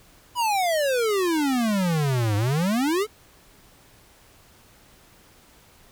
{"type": "exponential two-way sweep", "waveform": "square", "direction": "down then up", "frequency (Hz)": [1002, 100.2, 448.5], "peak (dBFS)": -21, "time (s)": [0.35, 3.07], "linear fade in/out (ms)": 50, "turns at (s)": 2.36, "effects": ["pink hiss -54 dBFS RMS until 5.91 s"]}